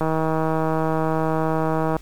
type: click train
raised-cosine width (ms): 1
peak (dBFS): -9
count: 312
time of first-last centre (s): 0.01-1.966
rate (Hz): 159
effects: added 50 Hz sine -42 dBFS peak until 2.01 s + pink hiss -50 dBFS RMS until 2.01 s